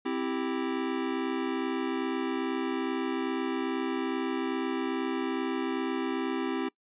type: chord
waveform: square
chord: C major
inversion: none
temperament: equal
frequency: 261.6 / 329.6 / 392 Hz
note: C4 / E4 / G4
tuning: 0 / 0 / 0 cents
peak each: -33 / -34 / -35 dBFS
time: 0.05-6.69 s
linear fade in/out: 10 ms
effects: noise-tail reverb RT60 0.1 s tail -23 dB re dry + resampled to 8000 Hz